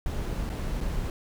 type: noise with dropouts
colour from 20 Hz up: brown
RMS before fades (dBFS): -30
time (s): 0.06-1.1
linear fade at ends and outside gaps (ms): 1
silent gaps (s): 0.493-0.499 / 0.806-0.81
effects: none